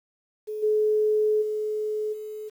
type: tone with level steps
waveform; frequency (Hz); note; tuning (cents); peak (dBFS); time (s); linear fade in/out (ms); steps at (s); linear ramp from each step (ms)
sine; 427.4; G#4; +50; -29 / -19 / -25 / -33; 0.47-2.5; 20; 0.62 / 1.41 / 2.12; 20
effects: 9-bit